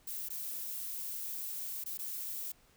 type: noise with dropouts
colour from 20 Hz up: violet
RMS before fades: -40 dBFS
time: 0.07-2.52 s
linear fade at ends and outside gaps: 5 ms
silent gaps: 0.288-0.301 / 1.84-1.859 / 1.975-1.989 s
effects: pink hiss -66 dBFS RMS until 2.76 s